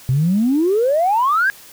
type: exponential sweep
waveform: sine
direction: up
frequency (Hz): 123.47 to 1661.2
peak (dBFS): -12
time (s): 0.09-1.5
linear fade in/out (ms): 0
effects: tanh soft clip ceiling -8 dBFS + white hiss -42 dBFS RMS until 1.72 s